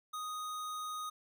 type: tone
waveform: square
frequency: 1244.5 Hz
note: D#6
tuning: in tune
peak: -39 dBFS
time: 0.13-1.1 s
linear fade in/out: 10 ms
effects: none